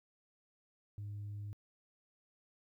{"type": "tone", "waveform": "sine", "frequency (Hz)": 102.9, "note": "G#2", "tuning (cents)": -16, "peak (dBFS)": -39, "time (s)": [0.98, 1.53], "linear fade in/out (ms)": 0, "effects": ["tanh soft clip ceiling -39 dBFS", "13-bit"]}